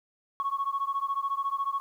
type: beating tone pair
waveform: sine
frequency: 1100 / 1114 Hz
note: C#6 / C#6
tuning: -14 / +8 cents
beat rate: 14 Hz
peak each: -29 / -30 dBFS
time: 0.4-1.8 s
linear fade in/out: 0 ms
effects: tanh soft clip ceiling -21 dBFS + 10-bit